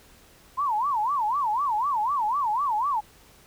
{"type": "tone with vibrato", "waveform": "sine", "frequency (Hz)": 987.8, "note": "B5", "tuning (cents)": 0, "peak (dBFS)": -22, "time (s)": [0.57, 3.01], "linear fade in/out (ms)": 20, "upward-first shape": "sine", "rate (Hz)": 4, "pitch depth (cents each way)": 290, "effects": ["pink hiss -54 dBFS RMS until 3.46 s"]}